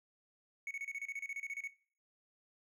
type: tone bursts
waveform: triangle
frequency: 2217 Hz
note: C#7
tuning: in tune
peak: -36 dBFS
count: 15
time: 0.67-1.675 s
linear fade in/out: 2 ms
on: 39 ms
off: 30 ms
effects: noise-tail reverb RT60 0.4 s tail -17 dB re dry